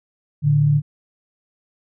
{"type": "tone pair together", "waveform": "sine", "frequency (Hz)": [111.53, 146.83], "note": ["A2", "D3"], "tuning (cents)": [24, 0], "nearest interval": "perfect fourth", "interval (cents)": 476, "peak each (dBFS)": [-22, -13], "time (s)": [0.42, 0.82], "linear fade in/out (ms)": 50, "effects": []}